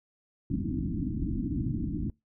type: low-pass noise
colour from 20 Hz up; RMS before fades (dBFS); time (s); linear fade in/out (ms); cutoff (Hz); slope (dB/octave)
white; -31; 0.5-2.1; 2; 320; 96
effects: noise-tail reverb RT60 0.2 s tail -23 dB re dry